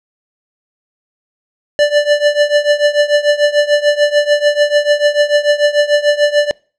square tone with tremolo, 587.3 Hz, D5, in tune, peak -6 dBFS, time 1.79-6.51 s, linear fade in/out 0 ms, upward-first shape triangle, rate 6.8 Hz, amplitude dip 90%, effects noise-tail reverb RT60 0.4 s tail -26 dB re dry + low-pass 5000 Hz 12 dB/octave

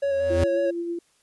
triangle tone with vibrato, 554.4 Hz, C#5, in tune, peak -19 dBFS, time 0.02-0.71 s, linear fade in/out 10 ms, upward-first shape square, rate 5.5 Hz, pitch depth 15 cents each way
square tone with exponential growth, 85.2 Hz, F2, 42 cents flat, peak -19 dBFS, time 0.03-0.44 s, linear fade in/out 5 ms, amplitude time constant 87 ms
sine tone with tremolo, 341.8 Hz, F4, 37 cents flat, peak -25 dBFS, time 0.3-0.99 s, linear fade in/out 5 ms, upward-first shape sine, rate 8.6 Hz, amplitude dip 30%
effects white hiss -64 dBFS RMS until 1.22 s + resampled to 24000 Hz

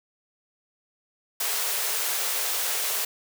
white high-pass noise, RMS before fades -27 dBFS, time 1.4-3.05 s, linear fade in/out 5 ms, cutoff 380 Hz, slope 96 dB/octave, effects none

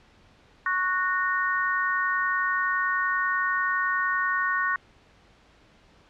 harmonic tone, 369 Hz, F#4, 5 cents flat, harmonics 3 / 4 / 5, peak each -27 / -27 / -27 dBFS, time 0.66-4.76 s, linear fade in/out 2 ms, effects pink hiss -57 dBFS RMS until 6.09 s + low-pass 4000 Hz 12 dB/octave

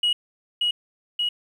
sine tone with echo, 2904 Hz, F#7, 33 cents flat, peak -16 dBFS, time 0.03-0.13 s, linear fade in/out 5 ms, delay 580 ms, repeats 2, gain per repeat -2 dB, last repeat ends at 1.29 s, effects tanh soft clip ceiling -16 dBFS + 9-bit

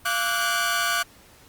sawtooth tone cluster, 692 / 1159 / 1473 / 1601 Hz, F5 / D6 / F#6 / G6, -16 / -23 / -8 / +36 cents, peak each -27 / -23 / -21 / -28 dBFS, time 0.05-1.03 s, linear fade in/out 10 ms, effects pink hiss -52 dBFS RMS until 1.48 s + Opus 32 kbps

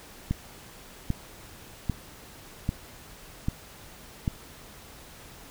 click train, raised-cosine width 5 ms, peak -13 dBFS, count 6, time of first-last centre 0.31-4.278 s, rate 1.26 Hz, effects pink hiss -48 dBFS RMS until 5.5 s

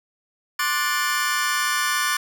sawtooth chord, D dominant seventh, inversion third, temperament just, 1057.2 / 1174.7 / 1468.3 / 1762 Hz, C6 / D6 / F#6 / A6, +18 / 0 / -14 / +2 cents, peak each -25 / -22 / -23 / -21 dBFS, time 0.59-2.17 s, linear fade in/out 5 ms, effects none

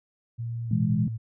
sine tone with pitch glide, 116.54 to 112.31 Hz, A#2 to A2, 0 to +36 cents, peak -29 dBFS, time 0.38-1.18 s, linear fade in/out 20 ms, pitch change -64 cents, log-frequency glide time 0.66-0.72 s
sine chord, E major, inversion second, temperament equal, 123.47 / 164.81 / 207.7 Hz, B2 / E3 / G#3, 0 / 0 / 0 cents, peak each -26 dBFS, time 0.71-1.08 s, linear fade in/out 5 ms
effects none

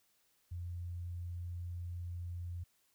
sine tone, 87.31 Hz, F2, in tune, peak -39 dBFS, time 0.51-2.64 s, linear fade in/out 10 ms, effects white hiss -74 dBFS RMS until 2.94 s

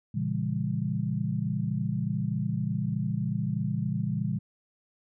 sine chord, A# diminished seventh, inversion none, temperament just, 116.54 / 139.85 / 167.82 / 201.4 Hz, A#2 / C#3 / E3 / G3, 0 / +16 / +31 / +47 cents, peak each -32 dBFS, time 0.14-4.39 s, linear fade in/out 10 ms, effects none

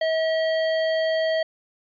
square tone, 642 Hz, E5, 46 cents flat, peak -21 dBFS, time 0.01-1.43 s, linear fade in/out 5 ms, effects resampled to 11025 Hz

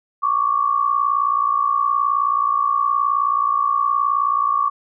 sine tone pair together, 1109 / 1168 Hz, C#6 / D6, 0 / -10 cents, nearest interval minor second, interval 90 cents, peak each -18 / -19 dBFS, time 0.22-4.7 s, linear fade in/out 20 ms, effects none

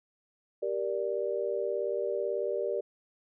sine chord, G minor, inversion none, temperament just, 392 / 470.4 / 588 Hz, G4 / Bb4 / D5, 0 / +16 / +2 cents, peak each -33 dBFS, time 0.62-2.81 s, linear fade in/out 10 ms, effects none

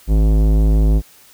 sine tone with tanh clipping, 53 Hz, G#1, 36 cents sharp, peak -12 dBFS, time 0.07-1.02 s, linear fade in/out 50 ms, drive 17 dB, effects white hiss -47 dBFS RMS until 1.33 s

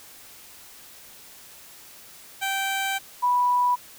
15% pulse / sine tone pair in turn, 779 / 983.6 Hz, G5 / B5, -11 / -7 cents, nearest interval major third, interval 404 cents, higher second, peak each -18 dBFS, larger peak neither, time 2.41-2.99 / 3.22-3.76 s, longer first, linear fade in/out 20 ms, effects white hiss -47 dBFS RMS until 3.98 s

